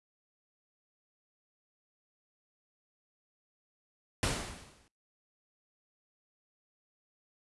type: noise with exponential decay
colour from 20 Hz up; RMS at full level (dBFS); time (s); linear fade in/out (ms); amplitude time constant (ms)
pink; -28; 4.23-4.88; 1; 140
effects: noise-tail reverb RT60 0.3 s tail -25 dB re dry + resampled to 24000 Hz